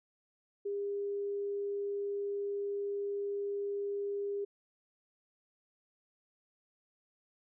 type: tone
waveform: sine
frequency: 403.4 Hz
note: G4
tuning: 50 cents sharp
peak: -33 dBFS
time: 0.65-4.45 s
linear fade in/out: 10 ms
effects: none